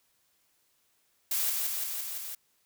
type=noise with echo; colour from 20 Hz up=blue; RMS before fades=-29 dBFS; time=1.31-1.5 s; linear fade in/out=5 ms; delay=170 ms; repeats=5; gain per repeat=-2 dB; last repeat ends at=2.35 s; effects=white hiss -71 dBFS RMS until 2.65 s